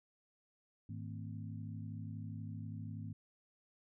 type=harmonic tone with a mistuned harmonic; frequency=52.4 Hz; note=G#1; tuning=16 cents sharp; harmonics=2 / 3 / 4 / 5; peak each=-44 / -48 / -50 / -53 dBFS; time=0.89-3.13 s; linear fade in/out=5 ms; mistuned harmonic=4; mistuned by=+130 cents; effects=none